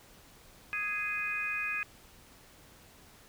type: harmonic tone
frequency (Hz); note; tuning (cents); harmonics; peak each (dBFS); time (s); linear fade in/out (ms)
415.3; G#4; 0; 3 / 4 / 5 / 6; -42 / -37 / -42 / -33; 0.73-1.83; 0
effects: pink hiss -57 dBFS RMS until 3.28 s